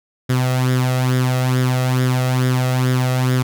sawtooth tone with flanger, 127.6 Hz, C3, 43 cents flat, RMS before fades -17 dBFS, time 0.29-3.43 s, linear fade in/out 10 ms, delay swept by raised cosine 0.57 to 1.57 ms, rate 2.3 Hz, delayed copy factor +0.6, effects none

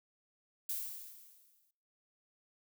violet noise with exponential decay, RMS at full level -36 dBFS, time 0.69-1.71 s, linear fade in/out 5 ms, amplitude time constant 220 ms, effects noise-tail reverb RT60 0.8 s tail -25 dB re dry

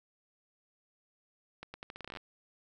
accelerating click train, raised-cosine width 0.3 ms, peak -27 dBFS, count 14, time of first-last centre 1.63-2.172 s, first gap 110 ms, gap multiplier 0.81, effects none

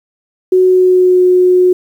sine tone with pitch glide, 370 to 363.9 Hz, F#4 to F#4, 0 to -29 cents, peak -5 dBFS, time 0.52-1.73 s, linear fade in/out 5 ms, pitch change -29 cents, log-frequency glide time 0.64-1.22 s, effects 7-bit

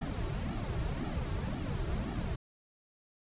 brown noise with flanger, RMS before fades -35 dBFS, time 0.01-2.36 s, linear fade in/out 10 ms, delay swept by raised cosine 1.9 to 4.1 ms, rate 1.9 Hz, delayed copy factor -0.75, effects resampled to 8000 Hz

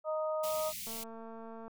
harmonic tone, 311.1 Hz, D#4, in tune, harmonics 2 / 3 / 4, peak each -32 / -43 / -40 dBFS, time 0.04-0.73 s, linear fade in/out 50 ms
white band-stop noise, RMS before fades -42 dBFS, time 0.43-1.04 s, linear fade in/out 10 ms, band 240 to 2100 Hz, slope 48 dB/octave
click train, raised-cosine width 1 ms, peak -35 dBFS, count 184, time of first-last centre 0.87-1.68 s, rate 226 Hz
effects none

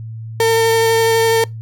35% pulse tone with vibrato, 453.1 Hz, A#4, 49 cents flat, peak -9 dBFS, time 0.4-1.44 s, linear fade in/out 2 ms, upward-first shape sine, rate 12 Hz, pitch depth 9 cents each way, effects noise-tail reverb RT60 0.2 s tail -23 dB re dry + added 112 Hz sine -26 dBFS peak until 1.61 s

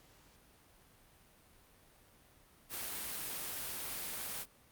white noise, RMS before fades -41 dBFS, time 2.69-4.46 s, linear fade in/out 50 ms, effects pink hiss -64 dBFS RMS until 4.71 s + Opus 48 kbps

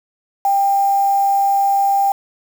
sine tone with quantisation, 793 Hz, G5, 20 cents sharp, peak -12 dBFS, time 0.45-2.12 s, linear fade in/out 2 ms, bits 5, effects none

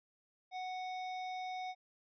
square tone, 740 Hz, F#5, in tune, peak -40 dBFS, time 0.51-1.75 s, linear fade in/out 50 ms, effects resampled to 11025 Hz

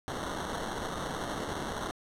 violet noise with sample-and-hold, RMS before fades -36 dBFS, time 0.08-1.91 s, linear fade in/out 0 ms, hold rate 2450 Hz, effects low-pass 10000 Hz 12 dB/octave

